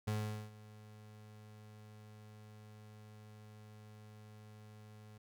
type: tone with ADSR envelope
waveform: 35% pulse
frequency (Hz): 106.7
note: G#2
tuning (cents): +47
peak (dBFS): -32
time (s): 0.07-5.18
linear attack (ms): 10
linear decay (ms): 420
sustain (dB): -20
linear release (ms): 6
effects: none